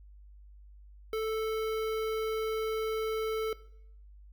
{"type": "tone with notch filter", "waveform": "square", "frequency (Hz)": 440, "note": "A4", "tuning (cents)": 0, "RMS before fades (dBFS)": -32, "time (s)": [1.13, 3.53], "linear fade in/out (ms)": 2, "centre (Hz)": 7600, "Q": 0.67, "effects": ["noise-tail reverb RT60 0.7 s tail -19 dB re dry", "added 50 Hz sine -50 dBFS peak until 4.32 s"]}